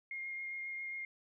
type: tone with vibrato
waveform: sine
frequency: 2132 Hz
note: C7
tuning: 32 cents sharp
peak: -39 dBFS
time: 0.11-1.05 s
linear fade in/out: 2 ms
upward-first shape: sine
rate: 7.4 Hz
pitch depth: 10 cents each way
effects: none